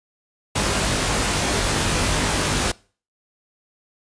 pink noise with comb filter, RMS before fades -21 dBFS, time 0.55-2.72 s, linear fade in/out 10 ms, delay 20 ms, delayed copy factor +0.95, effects noise-tail reverb RT60 0.4 s tail -23 dB re dry + resampled to 22050 Hz

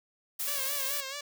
blue noise, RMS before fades -33 dBFS, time 0.39-1.01 s, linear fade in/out 10 ms
5% pulse tone with vibrato, 554.4 Hz, C#5, in tune, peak -25 dBFS, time 0.47-1.21 s, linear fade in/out 5 ms, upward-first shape sine, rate 4.6 Hz, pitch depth 82 cents each way
effects none

